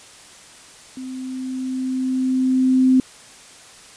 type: tone with level ramp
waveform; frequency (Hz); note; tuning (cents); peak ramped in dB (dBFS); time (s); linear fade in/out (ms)
sine; 258.8; C4; -19; -29 to -10; 0.97-3; 2
effects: white hiss -44 dBFS RMS until 3.96 s + resampled to 22050 Hz